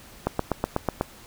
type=click train; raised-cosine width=1 ms; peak=-8 dBFS; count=7; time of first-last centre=0.27-1.011 s; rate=8.1 Hz; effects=pink hiss -48 dBFS RMS until 1.26 s